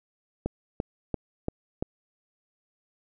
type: click train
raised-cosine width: 2 ms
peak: -14 dBFS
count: 5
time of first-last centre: 0.46-1.825 s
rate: 2.93 Hz
effects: none